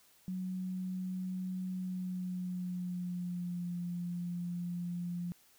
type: tone with pitch glide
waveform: sine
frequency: 185 to 175.12 Hz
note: F#3 to F3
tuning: 0 to +5 cents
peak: -35 dBFS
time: 0.28-5.32 s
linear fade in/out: 0 ms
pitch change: -95 cents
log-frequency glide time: 1.72-3.78 s
effects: white hiss -65 dBFS RMS until 5.58 s